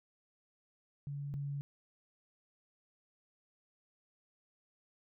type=tone pair in turn; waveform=sine; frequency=142.3 / 141.73 Hz; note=C#3 / C#3; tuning=+46 / +39 cents; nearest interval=unison; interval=7 cents; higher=first; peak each=-38 / -36 dBFS; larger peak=second; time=1.07-1.34 / 1.34-1.61 s; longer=neither; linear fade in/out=0 ms; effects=none